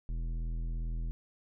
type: tone with tanh clipping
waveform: sine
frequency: 41.2 Hz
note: E1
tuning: in tune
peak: -34 dBFS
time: 0.09-1.11 s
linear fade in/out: 0 ms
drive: 12 dB
effects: none